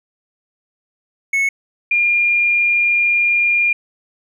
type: tone pair in turn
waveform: triangle / sine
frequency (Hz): 2200 / 2409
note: C#7 / D7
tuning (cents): -14 / +43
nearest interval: major second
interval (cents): 157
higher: second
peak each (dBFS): -12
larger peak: neither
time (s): 1.33-1.49 / 1.91-3.73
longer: second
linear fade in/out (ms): 5
effects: none